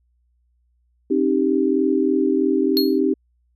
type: chord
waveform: sine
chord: C minor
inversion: none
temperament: equal with one note detuned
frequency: 267.9 / 311.1 / 392 Hz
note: C4 / Eb4 / G4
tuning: +41 / 0 / 0 cents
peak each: -20 dBFS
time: 1.1-3.14 s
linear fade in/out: 10 ms
type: tone with exponential decay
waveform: square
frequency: 4300 Hz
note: C8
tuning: 47 cents sharp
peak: -16 dBFS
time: 2.77-2.99 s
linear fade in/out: 0 ms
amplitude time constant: 47 ms
effects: added 60 Hz sine -61 dBFS peak until 3.55 s